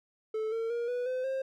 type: tone with pitch steps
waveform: triangle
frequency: 436.6 / 454.1 / 472.3 / 491.2 / 510.9 / 531.3 Hz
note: A4 / A#4 / A#4 / B4 / C5 / C5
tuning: -13 / -45 / +23 / -9 / -41 / +26 cents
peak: -28 dBFS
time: 0.34-1.42 s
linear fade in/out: 5 ms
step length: 180 ms
effects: none